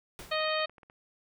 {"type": "noise with exponential decay", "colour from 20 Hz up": "pink", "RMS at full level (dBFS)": -42, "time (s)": [0.19, 0.56], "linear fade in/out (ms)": 0, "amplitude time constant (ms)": 79}
{"type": "harmonic tone", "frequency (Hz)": 622.3, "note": "D#5", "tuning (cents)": 0, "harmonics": [1, 2, 3, 4, 5, 6, 7], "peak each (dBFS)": [-31, -34, -36, -37, -38, -39, -39], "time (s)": [0.31, 0.66], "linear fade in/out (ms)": 10}
{"type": "clicks", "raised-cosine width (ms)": 0.5, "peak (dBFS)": -38, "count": 8, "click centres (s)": [0.405, 0.444, 0.48, 0.601, 0.696, 0.782, 0.832, 0.899]}
{"effects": []}